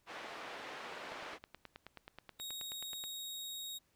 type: band-pass noise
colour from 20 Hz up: pink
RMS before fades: -47 dBFS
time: 0.06-1.39 s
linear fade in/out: 50 ms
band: 480 to 2900 Hz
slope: 12 dB/octave
type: click train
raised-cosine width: 0.3 ms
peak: -32 dBFS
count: 19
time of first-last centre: 1.12-3.039 s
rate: 9.38 Hz
type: tone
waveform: sawtooth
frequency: 3764 Hz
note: A#7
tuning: 16 cents sharp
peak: -39 dBFS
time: 2.39-3.79 s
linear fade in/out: 20 ms
effects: pink hiss -75 dBFS RMS until 3.95 s